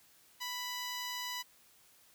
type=tone; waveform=10% pulse; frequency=989 Hz; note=B5; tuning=2 cents sharp; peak=-29 dBFS; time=0.4-1.43 s; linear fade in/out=20 ms; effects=white hiss -64 dBFS RMS until 2.14 s